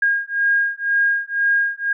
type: beating tone pair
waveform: sine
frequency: 1624 / 1626 Hz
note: G#6 / G#6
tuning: -39 / -37 cents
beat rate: 2 Hz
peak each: -19 dBFS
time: 0.02-1.93 s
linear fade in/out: 5 ms
effects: none

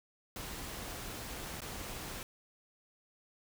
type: noise with dropouts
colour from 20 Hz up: pink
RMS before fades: -43 dBFS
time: 0.36-2.23 s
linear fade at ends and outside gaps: 1 ms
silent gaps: 1.605-1.618 s
effects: none

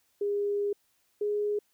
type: tone pair in turn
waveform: sine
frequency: 407.3 / 415.1 Hz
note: G#4 / G#4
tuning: -34 / -1 cents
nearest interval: unison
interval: 33 cents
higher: second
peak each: -26 dBFS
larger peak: neither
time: 0.21-0.73 / 1.21-1.59 s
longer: first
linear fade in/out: 5 ms
effects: white hiss -71 dBFS RMS until 1.73 s

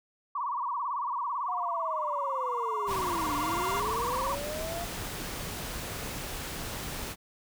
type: tone with vibrato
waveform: sine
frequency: 1046.5 Hz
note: C6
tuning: in tune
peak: -29 dBFS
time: 0.35-4.35 s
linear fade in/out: 5 ms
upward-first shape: sine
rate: 18 Hz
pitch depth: 190 cents each way
type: tone with exponential growth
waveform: 15% pulse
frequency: 698.5 Hz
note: F5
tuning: in tune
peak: -27 dBFS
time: 1.17-3.8 s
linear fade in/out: 2 ms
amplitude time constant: 570 ms
type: linear two-way sweep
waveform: sine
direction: down then up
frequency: 740 to 287.5 to 701 Hz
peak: -35 dBFS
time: 1.48-4.85 s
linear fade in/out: 10 ms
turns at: 3.36 s
type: noise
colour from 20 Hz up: pink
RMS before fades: -37 dBFS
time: 2.86-7.16 s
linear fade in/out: 50 ms
effects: none

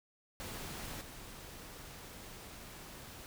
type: noise with level steps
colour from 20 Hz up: pink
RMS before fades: -44 / -50 dBFS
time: 0.4-3.26 s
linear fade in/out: 0 ms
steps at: 1.01 s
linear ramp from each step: 2 ms
effects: none

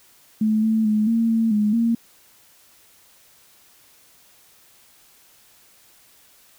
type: tone with pitch steps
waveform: sine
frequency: 216.5 / 220.9 / 213.4 / 228.6 / 225.9 / 209.9 / 231.1 Hz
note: A3 / A3 / G#3 / A#3 / A3 / G#3 / A#3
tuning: -28 / +7 / +47 / -34 / +46 / +19 / -15 cents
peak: -16 dBFS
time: 0.41-1.95 s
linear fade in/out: 5 ms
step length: 220 ms
effects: white hiss -54 dBFS RMS until 6.58 s

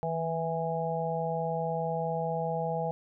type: harmonic tone with a mistuned harmonic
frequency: 164.81 Hz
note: E3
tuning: in tune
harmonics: 1 / 3 / 4 / 5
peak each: -34 / -34 / -34 / -34 dBFS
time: 0.03-2.91 s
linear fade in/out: 0 ms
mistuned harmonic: 1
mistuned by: -36 cents
effects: none

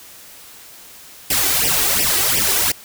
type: noise with flanger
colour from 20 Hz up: white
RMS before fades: -17 dBFS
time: 1.3-2.72 s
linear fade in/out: 5 ms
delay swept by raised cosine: 0.36 to 2.66 ms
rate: 2.8 Hz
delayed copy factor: +1
effects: white hiss -41 dBFS RMS until 2.84 s

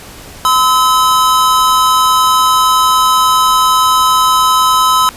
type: tone pair together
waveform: square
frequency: 1021.4 / 1291 Hz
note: C6 / E6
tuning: -42 / -37 cents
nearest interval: major third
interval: 405 cents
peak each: -11 dBFS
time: 0.45-5.09 s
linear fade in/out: 0 ms
effects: pink hiss -33 dBFS RMS until 5.16 s + resampled to 32000 Hz

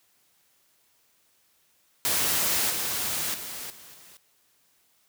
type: noise with level steps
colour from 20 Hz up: white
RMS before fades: -25 / -29 / -37 / -48 / -51 dBFS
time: 2.05-4.17 s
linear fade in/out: 0 ms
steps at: 2.7 / 3.34 / 3.7 / 3.94 s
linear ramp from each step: 2 ms
effects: white hiss -66 dBFS RMS until 5.08 s + high-pass 60 Hz 12 dB/octave

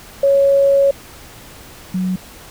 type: tone pair in turn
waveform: sine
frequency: 554.4 / 185.01 Hz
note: C#5 / F#3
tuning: 0 / 0 cents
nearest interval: octave + perfect fifth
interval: 1900 cents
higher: first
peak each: -9 / -16 dBFS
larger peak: first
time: 0.23-0.91 / 1.94-2.16 s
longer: first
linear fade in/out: 5 ms
effects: pink hiss -39 dBFS RMS until 2.5 s

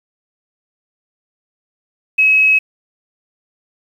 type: tone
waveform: sine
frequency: 2562 Hz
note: E7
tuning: 50 cents flat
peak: -8 dBFS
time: 2.18-2.59 s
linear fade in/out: 10 ms
effects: 7-bit

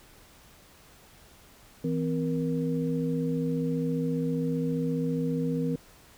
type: tone cluster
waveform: sine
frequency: 163.1 / 258 / 470.5 Hz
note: E3 / C4 / A#4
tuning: -18 / -24 / +16 cents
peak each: -29 / -29 / -33 dBFS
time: 1.84-5.76 s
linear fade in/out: 5 ms
effects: pink hiss -55 dBFS RMS until 6.17 s

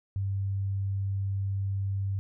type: tone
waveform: sine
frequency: 98 Hz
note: G2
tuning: in tune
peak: -27 dBFS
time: 0.16-2.19 s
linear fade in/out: 0 ms
effects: none

